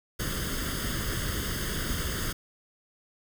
pink noise with comb filter, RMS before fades -31 dBFS, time 0.19-2.33 s, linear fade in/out 10 ms, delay 0.61 ms, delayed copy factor +0.8, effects none

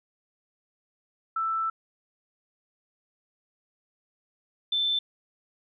sine tone pair in turn, 1325 / 3537 Hz, E6 / A7, +9 / +8 cents, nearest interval octave + perfect fourth, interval 1699 cents, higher second, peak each -25 / -23 dBFS, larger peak second, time 1.36-1.7 / 4.72-4.99 s, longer first, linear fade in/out 5 ms, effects none

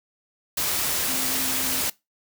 sine tone in noise, 261.6 Hz, C4, in tune, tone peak -35 dBFS, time 1.08-1.81 s, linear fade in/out 5 ms, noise white, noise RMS -25 dBFS, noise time 0.57-1.9 s, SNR -13 dB, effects noise-tail reverb RT60 0.2 s tail -21 dB re dry

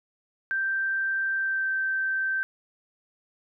sine tone with pitch glide, 1568 to 1555.4 Hz, G6 to G6, 0 to -14 cents, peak -24 dBFS, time 0.51-2.43 s, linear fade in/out 0 ms, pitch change -14 cents, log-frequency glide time 1.38-1.69 s, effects none

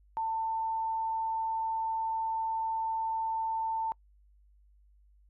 sine tone, 894 Hz, A5, 27 cents sharp, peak -29 dBFS, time 0.17-3.92 s, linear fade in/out 0 ms, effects noise-tail reverb RT60 0.1 s tail -26 dB re dry + added 50 Hz sine -59 dBFS peak until 5.29 s

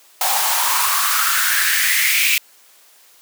white noise with high-pass filter sweep, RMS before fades -17 dBFS, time 0.21-2.38 s, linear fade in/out 2 ms, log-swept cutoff 740 to 2500 Hz, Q 5.7, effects white hiss -50 dBFS RMS until 3.21 s + high-pass 400 Hz 12 dB/octave

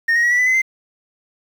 sine tone with pitch steps, 1841 / 1878.6 / 1917 / 1956.1 / 1996.1 / 2037 / 2078 Hz, A#6 / A#6 / A#6 / B6 / B6 / C7 / C7, -22 / +13 / +48 / -17 / +18 / -47 / -12 cents, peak -10 dBFS, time 0.08-0.619 s, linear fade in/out 10 ms, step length 77 ms, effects tanh soft clip ceiling -12 dBFS + 7-bit

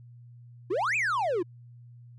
triangle exponential two-way sweep, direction up then down, 321.7 to 2637 to 321.7 Hz, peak -23 dBFS, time 0.7-1.43 s, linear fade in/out 10 ms, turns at 0.96 s, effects added 120 Hz sine -47 dBFS peak until 2.18 s + resampled to 24000 Hz

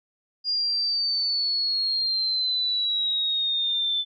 sine exponential sweep, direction down, 4842 to 3511 Hz, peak -22 dBFS, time 0.44-4.05 s, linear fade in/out 50 ms, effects none

